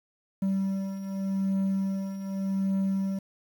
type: beating tone pair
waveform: triangle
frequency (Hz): 193.1 / 193.95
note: G3 / G3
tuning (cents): -26 / -18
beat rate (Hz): 0.85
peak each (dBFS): -31 / -25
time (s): 0.42-3.19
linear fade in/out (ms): 5
effects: 9-bit